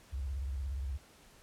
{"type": "tone with vibrato", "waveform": "sine", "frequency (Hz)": 67.6, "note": "C#2", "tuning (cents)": -43, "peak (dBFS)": -34, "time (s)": [0.12, 0.98], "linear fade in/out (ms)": 20, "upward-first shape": "triangle", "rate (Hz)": 17, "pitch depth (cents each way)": 220, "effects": ["pink hiss -60 dBFS RMS until 1.42 s", "low-pass 12000 Hz 12 dB/octave"]}